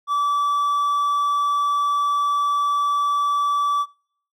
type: tone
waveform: triangle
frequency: 1155 Hz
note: D6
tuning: 29 cents flat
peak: -16 dBFS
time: 0.07-3.86 s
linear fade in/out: 50 ms
effects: noise-tail reverb RT60 0.6 s tail -25 dB re dry